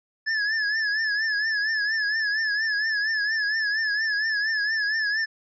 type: tone with vibrato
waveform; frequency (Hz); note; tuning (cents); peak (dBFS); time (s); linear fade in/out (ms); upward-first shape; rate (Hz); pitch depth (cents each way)
square; 1723; A6; -37; -23; 0.26-5.26; 20; triangle; 4.3; 93
effects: resampled to 16000 Hz